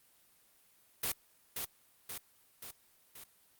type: noise with echo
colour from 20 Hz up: white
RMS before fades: -34 dBFS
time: 1.03-1.12 s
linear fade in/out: 5 ms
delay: 530 ms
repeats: 4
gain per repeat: -4 dB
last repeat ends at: 3.24 s
effects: white hiss -67 dBFS RMS until 3.59 s + Opus 32 kbps